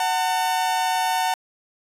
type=tone pair together; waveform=40% pulse; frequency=745 / 901.5 Hz; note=F#5 / A5; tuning=+12 / +42 cents; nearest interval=minor third; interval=330 cents; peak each=-22 dBFS; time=0-1.34 s; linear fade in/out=2 ms; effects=resampled to 32000 Hz